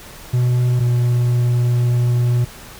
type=tone pair in turn; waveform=triangle; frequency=123.47 / 121.49 Hz; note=B2 / B2; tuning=0 / -28 cents; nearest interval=unison; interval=28 cents; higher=first; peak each=-11 dBFS; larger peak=neither; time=0.33-0.8 / 0.8-2.45 s; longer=second; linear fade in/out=10 ms; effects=pink hiss -38 dBFS RMS until 2.79 s